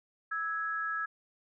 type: tone pair together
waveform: sine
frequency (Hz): 1311 / 1663.6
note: E6 / G#6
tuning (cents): -10 / +2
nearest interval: major third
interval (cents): 412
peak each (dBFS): -34 / -34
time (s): 0.31-1.06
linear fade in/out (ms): 10
effects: none